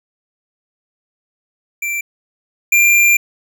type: tone pair in turn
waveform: square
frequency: 2349 / 2383 Hz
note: D7 / D7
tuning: 0 / +25 cents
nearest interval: unison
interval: 25 cents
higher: second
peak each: -19 / -9 dBFS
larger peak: second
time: 1.82-2.01 / 2.72-3.17 s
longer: second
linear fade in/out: 5 ms
effects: none